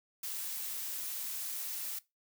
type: noise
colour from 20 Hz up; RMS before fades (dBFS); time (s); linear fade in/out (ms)
blue; -39; 0.23-1.99; 5
effects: noise-tail reverb RT60 0.2 s tail -19 dB re dry